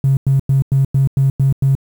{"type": "tone bursts", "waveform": "triangle", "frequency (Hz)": 135.8, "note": "C#3", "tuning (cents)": -35, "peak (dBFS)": -6, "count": 8, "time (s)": [0.04, 1.752], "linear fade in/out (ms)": 2, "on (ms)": 130, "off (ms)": 96, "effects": ["tanh soft clip ceiling -7 dBFS", "7-bit"]}